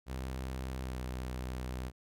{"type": "tone with pitch glide", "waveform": "sawtooth", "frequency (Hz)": [64.8, 63.21], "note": ["C2", "B1"], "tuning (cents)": [-16, 41], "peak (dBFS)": -33, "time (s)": [0.06, 1.92], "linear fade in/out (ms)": 50, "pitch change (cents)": -43, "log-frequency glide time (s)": [0.82, 0.92], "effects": []}